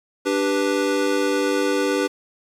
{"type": "chord", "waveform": "square", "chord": "G major", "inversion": "second", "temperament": "equal with one note detuned", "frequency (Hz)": [293.7, 392, 492.5], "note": ["D4", "G4", "B4"], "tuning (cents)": [0, 0, -5], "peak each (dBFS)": -24, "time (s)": [0.25, 2.08], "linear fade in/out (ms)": 20, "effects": ["low-pass 9000 Hz 12 dB/octave", "8-bit"]}